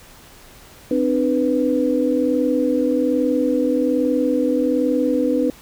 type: tone cluster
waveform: sine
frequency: 259.6 / 300.8 / 493.9 Hz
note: C4 / D4 / B4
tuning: -13 / +42 / 0 cents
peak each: -20 dBFS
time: 0.91-5.5 s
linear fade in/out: 2 ms
effects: pink hiss -45 dBFS RMS until 5.61 s